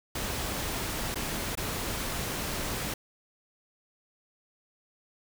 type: noise with dropouts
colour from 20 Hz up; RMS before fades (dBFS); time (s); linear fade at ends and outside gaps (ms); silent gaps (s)
pink; -33; 0.15-2.94; 5; 1.145-1.156 / 1.553-1.573
effects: none